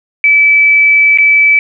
sine tone with dropouts, 2305 Hz, D7, 33 cents flat, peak -4 dBFS, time 0.24-1.59 s, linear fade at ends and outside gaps 1 ms, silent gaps 1.175-1.185 s, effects none

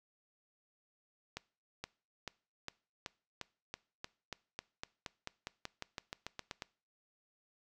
accelerating click train, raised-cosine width 0.2 ms, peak -23 dBFS, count 22, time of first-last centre 1.37-6.622 s, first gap 470 ms, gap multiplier 0.93, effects noise-tail reverb RT60 0.4 s tail -22 dB re dry

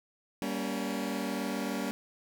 sawtooth chord, G diminished, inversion none, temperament just, 196 / 235.2 / 282.2 Hz, G3 / Bb3 / Db4, 0 / +16 / +31 cents, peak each -32 dBFS, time 0.42-1.91 s, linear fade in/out 0 ms, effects 10-bit

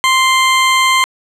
20% pulse tone, 1046.5 Hz, C6, in tune, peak -4 dBFS, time 0.04-1.04 s, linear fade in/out 0 ms, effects low-pass 10000 Hz 12 dB/octave + 7-bit

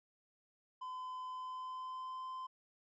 triangle tone with pitch glide, 1018 to 1032.8 Hz, C6 to C6, -48 to -23 cents, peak -40 dBFS, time 0.81-2.47 s, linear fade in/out 10 ms, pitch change +25 cents, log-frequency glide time 1.27-2.27 s, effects resampled to 16000 Hz

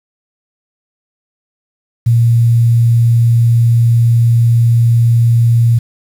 sine tone with quantisation, 117 Hz, A#2, 7 cents sharp, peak -6 dBFS, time 2.06-5.79 s, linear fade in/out 10 ms, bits 6, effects none

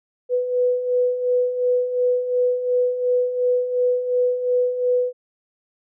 sine beating tone pair, 493.9 / 496.7 Hz, B4 / B4, 0 / +10 cents, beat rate 2.8 Hz, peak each -25 / -18 dBFS, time 0.29-5.13 s, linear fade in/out 50 ms, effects none

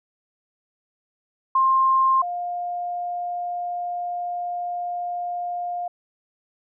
sine tone pair in turn, 1058 / 706.1 Hz, C6 / F5, +19 / +19 cents, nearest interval perfect fifth, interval 700 cents, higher first, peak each -15 / -25 dBFS, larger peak first, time 1.55-2.22 / 2.22-5.88 s, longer second, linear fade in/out 5 ms, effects none

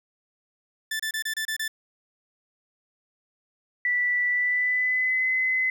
sawtooth tone bursts, 1760 Hz, A6, in tune, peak -23 dBFS, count 7, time 0.91-1.68 s, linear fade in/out 5 ms, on 86 ms, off 28 ms
sine tone with pitch glide, 1966 to 2035 Hz, B6 to C7, -8 to -49 cents, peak -21 dBFS, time 3.85-5.7 s, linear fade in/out 2 ms, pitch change +59 cents, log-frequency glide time 4.29-5.28 s
effects 10-bit

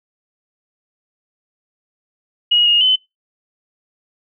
sine tone with pitch steps, 2893 / 2857 / 3037 Hz, F#7 / F7 / F#7, -40 / +39 / +44 cents, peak -10 dBFS, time 2.51-2.96 s, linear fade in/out 10 ms, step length 150 ms, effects noise-tail reverb RT60 0.2 s tail -22 dB re dry

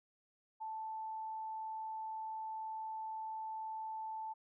sine tone, 879 Hz, A5, 2 cents flat, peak -40 dBFS, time 0.6-4.34 s, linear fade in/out 20 ms, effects none

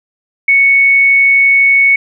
sine tone, 2217 Hz, C#7, in tune, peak -5 dBFS, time 0.48-1.96 s, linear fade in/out 5 ms, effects none

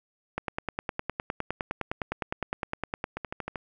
two click trains, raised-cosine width 0.5 ms, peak -18 / -14 dBFS, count 6 / 27, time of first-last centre 3.17-3.558 / 0.38-3.041 s, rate 12.9 / 9.77 Hz, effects none

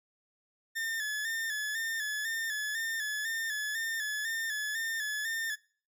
40% pulse tone with vibrato, 1760 Hz, A6, in tune, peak -31 dBFS, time 0.75-5.56 s, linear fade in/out 20 ms, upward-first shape square, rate 2 Hz, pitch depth 48 cents each way, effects noise-tail reverb RT60 0.5 s tail -25 dB re dry

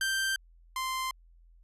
sawtooth tone pair in turn, 1568 / 1042.5 Hz, G6 / C6, 0 / -7 cents, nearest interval perfect fifth, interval 707 cents, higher first, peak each -24 / -27 dBFS, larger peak first, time 0.01-0.36 / 0.76-1.11 s, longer neither, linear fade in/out 2 ms, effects added 42 Hz sine -55 dBFS peak until 1.63 s + resampled to 32000 Hz

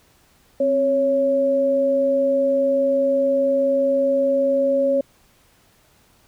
sine tone pair together, 264.5 / 554.4 Hz, C4 / C#5, +19 / 0 cents, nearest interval octave + minor second, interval 1281 cents, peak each -24 / -16 dBFS, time 0.6-5.01 s, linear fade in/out 5 ms, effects pink hiss -57 dBFS RMS until 6.27 s

